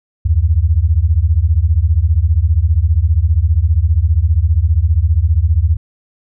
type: beating tone pair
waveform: sine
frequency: 73.42 / 88.42 Hz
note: D2 / F2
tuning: 0 / +22 cents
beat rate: 15 Hz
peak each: -12 dBFS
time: 0.25-5.77 s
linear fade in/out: 10 ms
effects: none